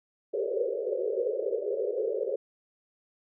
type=band-pass noise; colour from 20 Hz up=white; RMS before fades=-30 dBFS; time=0.33-2.36 s; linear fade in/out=10 ms; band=380 to 560 Hz; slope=96 dB/octave; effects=none